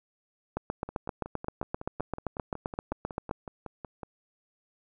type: two click trains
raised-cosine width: 1 ms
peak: -16 / -24 dBFS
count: 22 / 18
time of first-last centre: 0.57-3.312 / 0.89-4.032 s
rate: 7.66 / 5.41 Hz
effects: none